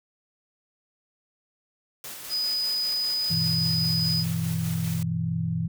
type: noise with tremolo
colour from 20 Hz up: white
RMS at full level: -38 dBFS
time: 2.04-5.03 s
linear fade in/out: 2 ms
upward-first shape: square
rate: 5 Hz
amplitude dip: 25%
type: tone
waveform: sine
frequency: 4978 Hz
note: D#8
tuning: in tune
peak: -24 dBFS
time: 2.29-4.25 s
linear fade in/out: 50 ms
type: chord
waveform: sine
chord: E minor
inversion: first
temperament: just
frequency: 98.89 / 123.61 / 164.81 Hz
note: G2 / B2 / E3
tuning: +16 / +2 / 0 cents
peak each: -32 / -31 / -26 dBFS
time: 3.3-5.68 s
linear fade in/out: 10 ms
effects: none